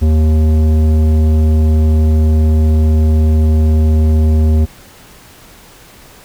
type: tone with tanh clipping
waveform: sine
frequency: 78 Hz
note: D#2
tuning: 5 cents sharp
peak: -9 dBFS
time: 0.01-4.66 s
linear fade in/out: 20 ms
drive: 13 dB
effects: pink hiss -40 dBFS RMS until 6.24 s